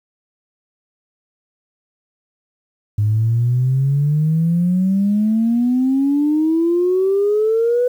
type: exponential sweep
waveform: sine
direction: up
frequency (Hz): 103.2 to 499.2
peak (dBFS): -12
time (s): 2.98-7.88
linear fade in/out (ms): 5
effects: tanh soft clip ceiling -8 dBFS + 8-bit